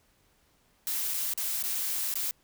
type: noise with dropouts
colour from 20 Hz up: blue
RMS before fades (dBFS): -31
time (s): 0.87-2.31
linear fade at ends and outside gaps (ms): 0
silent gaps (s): 1.138-1.142 / 1.336-1.376 / 1.626-1.638 / 2.14-2.155
effects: pink hiss -67 dBFS RMS until 2.43 s